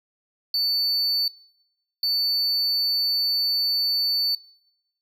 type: tone bursts at uneven times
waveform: triangle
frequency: 4500 Hz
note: C#8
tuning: 25 cents sharp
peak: -19 dBFS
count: 2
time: 0.54-1.28 / 2.03-4.35 s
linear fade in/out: 2 ms
effects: noise-tail reverb RT60 0.9 s tail -25 dB re dry